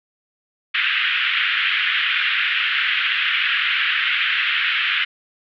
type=band-pass noise; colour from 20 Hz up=white; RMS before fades=-20 dBFS; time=0.74-5.05 s; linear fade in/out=10 ms; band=1400 to 3200 Hz; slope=48 dB/octave; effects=none